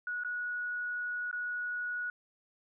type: tone with dropouts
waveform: sine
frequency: 1461 Hz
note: F#6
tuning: 22 cents flat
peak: -33 dBFS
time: 0.07-2.1 s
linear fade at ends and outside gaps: 2 ms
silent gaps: 0.236-0.247 / 1.313-1.328 s
effects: none